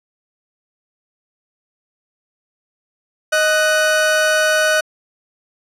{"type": "tone pair together", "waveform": "40% pulse", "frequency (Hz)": [622.3, 1490], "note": ["D#5", "F#6"], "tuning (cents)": [0, 12], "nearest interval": "octave + minor third", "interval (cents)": 1512, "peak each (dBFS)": -15, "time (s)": [3.32, 4.81], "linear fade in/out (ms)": 10, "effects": ["low-pass 11000 Hz 12 dB/octave"]}